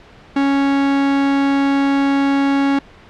45% pulse tone, 277.2 Hz, C#4, in tune, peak -13 dBFS, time 0.36-2.79 s, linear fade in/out 5 ms, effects pink hiss -43 dBFS RMS until 3.09 s + low-pass 3000 Hz 12 dB/octave

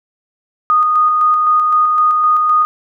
sine tone with tremolo, 1235 Hz, D#6, 13 cents flat, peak -8 dBFS, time 0.7-2.65 s, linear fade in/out 0 ms, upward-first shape square, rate 3.9 Hz, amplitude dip 25%, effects none

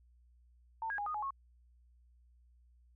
sine tone with pitch steps, 899 / 1638 / 821 / 1235 / 843 / 1093 Hz, A5 / G#6 / G#5 / D#6 / G#5 / C#6, +37 / -24 / -20 / -13 / +26 / -25 cents, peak -35 dBFS, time 0.82-1.306 s, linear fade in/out 2 ms, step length 81 ms, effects added 60 Hz sine -62 dBFS peak until 2.95 s

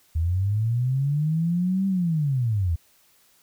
sine linear two-way sweep, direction up then down, 77.78 to 196 to 77.78 Hz, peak -20 dBFS, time 0.15-2.76 s, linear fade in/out 10 ms, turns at 1.87 s, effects white hiss -60 dBFS RMS until 3.42 s

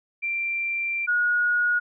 sine tone pair in turn, 2361 / 1447.4 Hz, D7 / F#6, +9 / -39 cents, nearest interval minor sixth, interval 848 cents, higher first, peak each -24 / -19 dBFS, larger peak second, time 0.22-1.07 / 1.07-1.8 s, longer first, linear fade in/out 20 ms, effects none

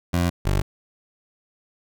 20% pulse tone pair in turn, 87.31 / 49 Hz, F2 / G1, 0 / 0 cents, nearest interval minor seventh, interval 1000 cents, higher first, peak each -14 dBFS, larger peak neither, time 0.13-0.3 / 0.45-0.62 s, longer neither, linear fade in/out 10 ms, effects none

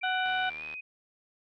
sine tone with pitch glide, 2354 to 2508 Hz, D7 to D#7, +3 to +13 cents, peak -37 dBFS, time 0.01-0.81 s, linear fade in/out 10 ms, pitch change +110 cents, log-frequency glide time 0.55-0.64 s
harmonic tone, 744 Hz, F#5, 9 cents sharp, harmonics 1 / 2 / 4 / 5, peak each -30 / -30 / -37 / -41 dBFS, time 0.03-0.5 s, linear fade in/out 10 ms
click train, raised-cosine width 0.3 ms, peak -30 dBFS, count 38, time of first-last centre 0.26-0.739 s, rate 77.2 Hz
effects none

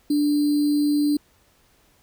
sine tone with sample-and-hold, 293.7 Hz, D4, in tune, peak -17 dBFS, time 0.1-1.17 s, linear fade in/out 5 ms, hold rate 4410 Hz, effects pink hiss -60 dBFS RMS until 2.02 s

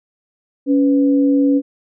sine tone pair together, 279.6 / 498.2 Hz, C#4 / B4, +15 / +15 cents, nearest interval minor seventh, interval 1000 cents, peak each -11 / -21 dBFS, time 0.66-1.62 s, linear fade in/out 50 ms, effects none

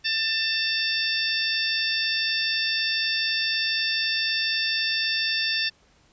harmonic tone with a mistuned harmonic, 892 Hz, A5, 23 cents sharp, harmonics 2 / 3 / 4 / 5 / 6, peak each -29 / -29 / -29 / -29 / -29 dBFS, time 0.04-5.7 s, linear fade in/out 20 ms, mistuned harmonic 5, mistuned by +48 cents, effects pink hiss -60 dBFS RMS until 6.12 s + resampled to 16000 Hz

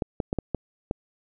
clicks, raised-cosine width 2 ms, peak -12 dBFS, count 6, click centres 0.022 / 0.202 / 0.329 / 0.387 / 0.547 / 0.911 s, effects none

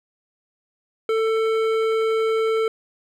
triangle tone with hard clipping, 444.6 Hz, A4, 18 cents sharp, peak -20 dBFS, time 1.09-2.68 s, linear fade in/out 2 ms, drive 16 dB, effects none

